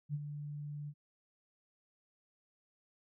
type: tone with ADSR envelope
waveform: sine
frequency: 146.83 Hz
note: D3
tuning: in tune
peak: -32 dBFS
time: 0.09-0.94 s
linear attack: 51 ms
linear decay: 40 ms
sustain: -8 dB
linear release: 57 ms
effects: none